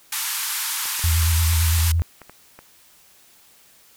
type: band-pass noise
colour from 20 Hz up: white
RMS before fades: -26 dBFS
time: 0.12-1.92 s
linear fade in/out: 5 ms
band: 830 to 15000 Hz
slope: 96 dB/octave
type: clicks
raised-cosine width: 0.5 ms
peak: -25 dBFS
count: 9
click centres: 0.856 / 0.995 / 1.233 / 1.534 / 1.788 / 1.996 / 2.217 / 2.296 / 2.59 s
type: tone with vibrato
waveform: sine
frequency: 82.41 Hz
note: E2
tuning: in tune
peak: -16 dBFS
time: 1.04-2.02 s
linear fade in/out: 0 ms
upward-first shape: square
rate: 8.8 Hz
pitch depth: 40 cents each way
effects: white hiss -53 dBFS RMS until 3.96 s